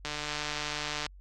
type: click train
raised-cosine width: 0.2 ms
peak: -17 dBFS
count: 152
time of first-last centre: 0.05-1.063 s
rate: 149 Hz
effects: added 47 Hz sine -48 dBFS peak until 1.2 s + AAC 32 kbps

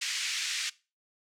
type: band-pass noise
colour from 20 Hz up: pink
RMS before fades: -33 dBFS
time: 0.01-0.7 s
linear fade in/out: 10 ms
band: 2000 to 7500 Hz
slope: 24 dB/octave
effects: noise-tail reverb RT60 0.3 s tail -20 dB re dry

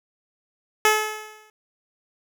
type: tone with exponential decay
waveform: 10% pulse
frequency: 429.5 Hz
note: A4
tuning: 42 cents flat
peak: -5 dBFS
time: 0.85-1.5 s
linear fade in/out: 1 ms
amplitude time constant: 140 ms
effects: none

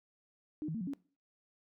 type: tone with pitch steps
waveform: sine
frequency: 304.1 / 158.4 / 225.8 / 179.9 / 279.4 Hz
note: D#4 / D#3 / A3 / F#3 / C#4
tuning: -40 / +31 / +45 / -48 / +14 cents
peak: -35 dBFS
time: 0.62-0.935 s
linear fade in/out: 0 ms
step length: 63 ms
effects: noise-tail reverb RT60 0.4 s tail -21 dB re dry

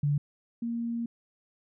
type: tone pair in turn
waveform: sine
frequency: 144.9 / 233.5 Hz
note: D3 / A#3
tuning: -23 / +3 cents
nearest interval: minor sixth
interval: 826 cents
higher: second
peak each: -23 / -29 dBFS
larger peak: first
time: 0.03-0.18 / 0.62-1.06 s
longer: second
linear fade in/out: 5 ms
effects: none

